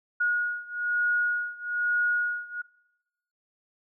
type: beating tone pair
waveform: sine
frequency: 1445 / 1446.1 Hz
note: F#6 / F#6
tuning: -41 / -40 cents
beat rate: 1.1 Hz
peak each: -27 / -28 dBFS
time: 0.2-2.62 s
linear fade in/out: 10 ms
effects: noise-tail reverb RT60 0.9 s tail -21 dB re dry